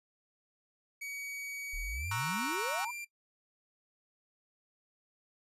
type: tone with pitch glide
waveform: 45% pulse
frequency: 2260 to 2371 Hz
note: C#7 to D7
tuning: +33 to +16 cents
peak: -39 dBFS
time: 1.01-3.05 s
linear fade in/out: 10 ms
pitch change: +83 cents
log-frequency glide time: 1.93-2.07 s
type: exponential sweep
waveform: sine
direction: up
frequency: 32.7 to 1019 Hz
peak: -37 dBFS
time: 1.73-2.91 s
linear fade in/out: 10 ms
type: chord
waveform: 40% pulse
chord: F# dominant seventh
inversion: first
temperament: equal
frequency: 932.3 / 1108.7 / 1318.5 / 1480 Hz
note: A#5 / C#6 / E6 / F#6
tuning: 0 / 0 / 0 / 0 cents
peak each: -37 / -40 / -40 / -39 dBFS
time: 2.11-2.85 s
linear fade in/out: 5 ms
effects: noise-tail reverb RT60 0.1 s tail -19 dB re dry + resampled to 32000 Hz